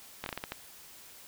slowing click train, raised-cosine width 0.3 ms, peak -19 dBFS, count 7, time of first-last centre 0.24-0.521 s, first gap 22 ms, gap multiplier 1.3, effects white hiss -52 dBFS RMS until 1.27 s

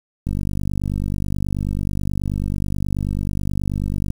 click train, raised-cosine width 5 ms, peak -11 dBFS, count 190, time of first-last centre 0.27-4.104 s, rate 49.3 Hz, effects 7-bit

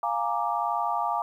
sine chord, Bb dominant seventh, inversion second, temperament equal, 698.5 / 830.6 / 932.3 / 1174.7 Hz, F5 / Ab5 / Bb5 / D6, 0 / 0 / 0 / 0 cents, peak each -30 dBFS, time 0.03-1.22 s, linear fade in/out 2 ms, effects 10-bit

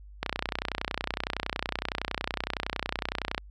click train, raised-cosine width 0.3 ms, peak -12 dBFS, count 98, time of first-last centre 0.23-3.379 s, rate 30.8 Hz, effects added 50 Hz sine -45 dBFS peak until 3.5 s

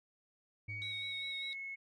sine tone with pitch glide, 2246 to 2187 Hz, C#7 to C#7, +22 to -24 cents, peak -40 dBFS, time 0.68-1.76 s, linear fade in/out 20 ms, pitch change -46 cents, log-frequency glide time 0.79-1.5 s
triangle tone with exponential decay, 104 Hz, G#2, 3 cents sharp, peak -39 dBFS, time 0.68-1.56 s, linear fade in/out 5 ms, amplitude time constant 190 ms
sine tone with vibrato, 3804 Hz, A#7, 34 cents sharp, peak -39 dBFS, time 0.82-1.53 s, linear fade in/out 0 ms, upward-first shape sine, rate 5 Hz, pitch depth 28 cents each way
effects tanh soft clip ceiling -31 dBFS + MP3 48 kbps

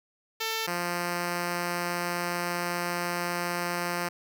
5% pulse tone pair in turn, 446.1 / 174.8 Hz, A4 / F3, +24 / +2 cents, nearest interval octave + major third, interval 1622 cents, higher first, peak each -17 / -17 dBFS, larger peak neither, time 0.4-0.67 / 0.67-4.09 s, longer second, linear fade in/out 10 ms, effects none

